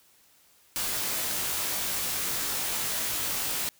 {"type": "noise with comb filter", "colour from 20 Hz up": "white", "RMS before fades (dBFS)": -30, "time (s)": [0.76, 3.69], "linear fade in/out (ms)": 0, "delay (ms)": 19, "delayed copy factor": -0.8, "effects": ["white hiss -61 dBFS RMS until 3.79 s"]}